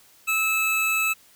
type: tone pair together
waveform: square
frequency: 1303.5 / 2607 Hz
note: E6 / E7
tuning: -20 / -20 cents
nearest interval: octave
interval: 1200 cents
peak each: -29 / -22 dBFS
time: 0.27-1.14 s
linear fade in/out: 20 ms
effects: white hiss -55 dBFS RMS until 1.35 s